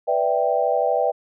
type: chord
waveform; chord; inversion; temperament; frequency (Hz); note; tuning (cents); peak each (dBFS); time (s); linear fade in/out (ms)
sine; E minor seventh; second; equal; 493.9 / 587.3 / 659.3 / 784; B4 / D5 / E5 / G5; 0 / 0 / 0 / 0; -23; 0.07-1.12; 20
effects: none